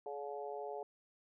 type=harmonic tone with a mistuned harmonic; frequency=142.8 Hz; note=D3; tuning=48 cents flat; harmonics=3 / 4 / 5 / 6; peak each=-44 / -47 / -46 / -49 dBFS; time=0.06-0.83 s; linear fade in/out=2 ms; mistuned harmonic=3; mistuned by=-18 cents; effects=none